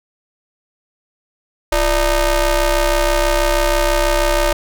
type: ring-modulated tone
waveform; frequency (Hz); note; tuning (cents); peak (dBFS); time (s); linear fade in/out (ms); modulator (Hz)
sawtooth; 311.1; D#4; 0; -6; 1.72-4.53; 5; 278
effects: none